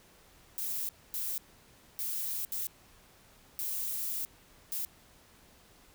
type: noise bursts at uneven times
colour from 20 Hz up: violet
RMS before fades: -35 dBFS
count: 6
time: 0.58-0.89 / 1.14-1.38 / 1.99-2.45 / 2.52-2.67 / 3.59-4.25 / 4.72-4.85 s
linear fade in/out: 0 ms
effects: pink hiss -60 dBFS RMS until 5.94 s